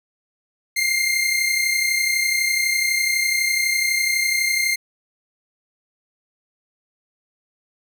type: tone pair together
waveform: sawtooth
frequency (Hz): 2100 / 2132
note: C7 / C7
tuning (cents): +6 / +32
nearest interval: unison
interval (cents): 26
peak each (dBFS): -16 / -20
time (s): 0.76-4.76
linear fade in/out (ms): 10
effects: none